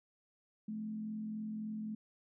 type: tone with frequency modulation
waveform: sine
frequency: 215.7 Hz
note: A3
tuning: 34 cents flat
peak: -38 dBFS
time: 0.68-1.95 s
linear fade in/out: 5 ms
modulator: 43.6 Hz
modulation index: 0.34
effects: none